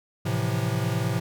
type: chord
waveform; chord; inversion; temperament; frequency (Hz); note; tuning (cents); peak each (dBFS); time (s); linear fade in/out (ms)
square; F major seventh; first; equal; 110 / 130.81 / 164.81 / 174.61; A2 / C3 / E3 / F3; 0 / 0 / 0 / 0; -28 / -29 / -33 / -33; 0.25-1.2; 10
effects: none